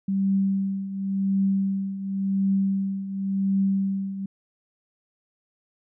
sine tone with tremolo, 194.7 Hz, G3, 12 cents flat, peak -18 dBFS, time 0.08-4.26 s, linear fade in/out 5 ms, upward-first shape triangle, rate 0.92 Hz, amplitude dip 75%, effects none

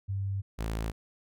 sine / sawtooth tone pair in turn, 98 / 55 Hz, G2 / A1, 0 / 0 cents, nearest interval minor seventh, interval 1000 cents, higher first, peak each -29 / -27 dBFS, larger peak second, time 0.08-0.42 / 0.58-0.92 s, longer neither, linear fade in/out 20 ms, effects none

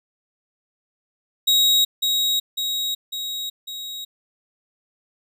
40% pulse tone with echo, 3800 Hz, A#7, 33 cents sharp, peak -13 dBFS, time 1.47-1.85 s, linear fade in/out 10 ms, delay 550 ms, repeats 4, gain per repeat -4 dB, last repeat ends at 4.05 s, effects none

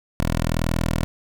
10% pulse tone, 40.87 Hz, E1, 14 cents flat, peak -12 dBFS, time 0.2-1.04 s, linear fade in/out 0 ms, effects none

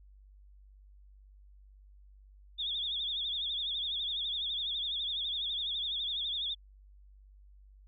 sine tone with vibrato, 3500 Hz, A7, 10 cents flat, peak -32 dBFS, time 2.58-6.55 s, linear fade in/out 20 ms, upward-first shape triangle, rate 12 Hz, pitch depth 130 cents each way, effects added 49 Hz sine -54 dBFS peak until 7.87 s

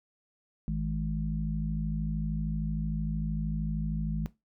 harmonic tone, 53.1 Hz, G#1, 39 cents sharp, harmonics 1 / 3 / 4, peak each -32 / -32 / -35 dBFS, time 0.68-4.26 s, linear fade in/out 0 ms, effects noise-tail reverb RT60 0.2 s tail -17 dB re dry

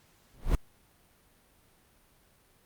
brown noise with exponential growth, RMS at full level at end -19 dBFS, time 0.34-0.55 s, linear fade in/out 1 ms, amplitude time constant 45 ms, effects pink hiss -64 dBFS RMS until 2.65 s + Opus 48 kbps

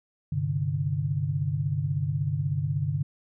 sine chord, G suspended fourth, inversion none, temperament just, 98 / 130.67 / 147 Hz, G2 / C3 / D3, 0 / -2 / +2 cents, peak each -31 / -30 / -27 dBFS, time 0.32-3.03 s, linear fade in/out 5 ms, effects none

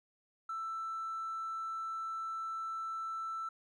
sine tone with hard clipping, 1327 Hz, E6, 11 cents sharp, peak -37 dBFS, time 0.49-3.49 s, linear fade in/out 5 ms, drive 1 dB, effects none

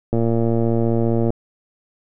click train, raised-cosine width 2 ms, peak -7 dBFS, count 136, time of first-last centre 0.13-1.304 s, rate 115 Hz, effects none

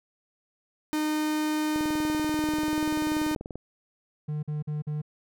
45% pulse tone, 306.2 Hz, D#4, 28 cents flat, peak -25 dBFS, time 0.93-3.35 s, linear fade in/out 0 ms
click train, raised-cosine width 2 ms, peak -23 dBFS, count 38, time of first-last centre 1.76-3.556 s, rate 20.6 Hz
triangle tone bursts, 150.5 Hz, D3, 43 cents sharp, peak -26 dBFS, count 4, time 4.28-5.018 s, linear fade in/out 10 ms, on 150 ms, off 46 ms
effects none

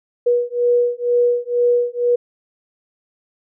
sine beating tone pair, 482.8 / 484.9 Hz, B4 / B4, -39 / -32 cents, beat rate 2.1 Hz, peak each -17 dBFS, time 0.26-2.16 s, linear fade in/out 10 ms, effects none

